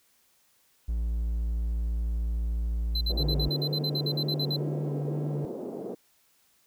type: tone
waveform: triangle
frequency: 56.9 Hz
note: A#1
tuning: 41 cents flat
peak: -24 dBFS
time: 0.88-3.49 s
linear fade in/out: 10 ms
type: tone bursts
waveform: triangle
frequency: 4054 Hz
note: B7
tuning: 45 cents sharp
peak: -27 dBFS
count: 15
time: 2.95-4.564 s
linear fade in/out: 5 ms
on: 60 ms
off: 51 ms
type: band-pass noise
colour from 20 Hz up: white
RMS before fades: -36 dBFS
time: 3.09-5.95 s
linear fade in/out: 10 ms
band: 210 to 480 Hz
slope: 24 dB/octave
type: tone with vibrato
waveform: triangle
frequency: 146.83 Hz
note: D3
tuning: in tune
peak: -27 dBFS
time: 3.2-5.45 s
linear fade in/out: 0 ms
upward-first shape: square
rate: 2.1 Hz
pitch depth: 15 cents each way
effects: white hiss -66 dBFS RMS until 6.66 s